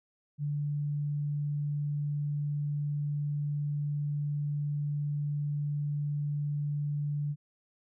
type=tone; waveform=sine; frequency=146.2 Hz; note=D3; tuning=7 cents flat; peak=-29 dBFS; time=0.38-7.36 s; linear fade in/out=50 ms; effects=none